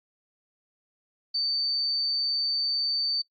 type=tone; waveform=sine; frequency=4571 Hz; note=D8; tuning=48 cents flat; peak=-25 dBFS; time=1.34-3.22 s; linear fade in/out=10 ms; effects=noise-tail reverb RT60 0.1 s tail -17 dB re dry + AAC 32 kbps